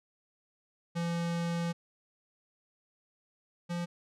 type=tone pair in turn; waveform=square; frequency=170 / 173.17 Hz; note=F3 / F3; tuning=-46 / -14 cents; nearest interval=unison; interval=32 cents; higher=second; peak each=-31 / -33 dBFS; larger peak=first; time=0.95-1.73 / 3.69-3.86 s; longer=first; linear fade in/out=20 ms; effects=low-pass 8000 Hz 12 dB/octave